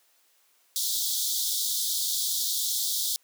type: high-pass noise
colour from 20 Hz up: pink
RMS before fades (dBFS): -28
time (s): 0.76-3.16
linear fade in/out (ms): 0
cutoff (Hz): 3400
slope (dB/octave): 96
effects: white hiss -65 dBFS RMS until 3.23 s + high-pass 400 Hz 12 dB/octave